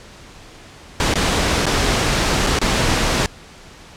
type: noise with dropouts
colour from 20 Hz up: pink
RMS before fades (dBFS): -17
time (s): 1-3.26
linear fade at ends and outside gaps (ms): 0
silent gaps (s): 1.138-1.156 / 1.656-1.666 / 2.465-2.47 / 2.588-2.615
effects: pink hiss -41 dBFS RMS until 3.96 s + low-pass 7000 Hz 12 dB/octave